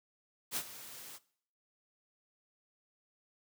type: noise with ADSR envelope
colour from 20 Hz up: white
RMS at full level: -34 dBFS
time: 0.51-1.19 s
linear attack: 54 ms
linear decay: 64 ms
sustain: -15 dB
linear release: 33 ms
effects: noise-tail reverb RT60 0.6 s tail -20 dB re dry + high-pass 100 Hz 12 dB/octave